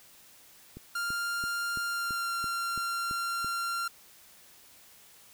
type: click train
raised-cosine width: 3 ms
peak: -30 dBFS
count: 9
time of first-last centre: 0.77-3.446 s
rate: 2.99 Hz
type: tone with pitch glide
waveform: 45% pulse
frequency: 1396.9 to 1379.3 Hz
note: F6 to F6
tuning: 0 to -22 cents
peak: -30 dBFS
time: 0.95-3.88 s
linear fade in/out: 5 ms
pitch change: -22 cents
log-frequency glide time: 1.85-2.33 s
effects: white hiss -56 dBFS RMS until 5.33 s